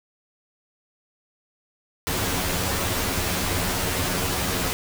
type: noise with comb filter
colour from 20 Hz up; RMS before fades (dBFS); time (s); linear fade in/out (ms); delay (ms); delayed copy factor
pink; -25; 2.07-4.73; 0; 11; +0.7
effects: none